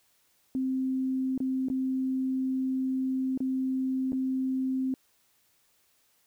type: tone with dropouts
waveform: sine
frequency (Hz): 261.6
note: C4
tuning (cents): 0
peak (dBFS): -26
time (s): 0.55-4.94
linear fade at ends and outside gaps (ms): 1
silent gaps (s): 1.378-1.403 / 1.685-1.7 / 3.376-3.404 / 4.121-4.13
effects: white hiss -68 dBFS RMS until 6.26 s